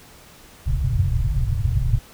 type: low-pass noise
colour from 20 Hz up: white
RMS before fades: -20 dBFS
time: 0.66-1.99 s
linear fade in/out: 10 ms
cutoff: 140 Hz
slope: 96 dB/octave
effects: pink hiss -47 dBFS RMS until 2.13 s